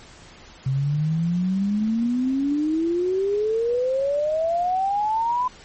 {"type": "exponential sweep", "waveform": "sine", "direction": "up", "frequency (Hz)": [130.81, 1017], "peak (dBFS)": -19, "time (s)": [0.66, 5.48], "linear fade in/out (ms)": 5, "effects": ["pink hiss -46 dBFS RMS until 5.64 s", "MP3 32 kbps"]}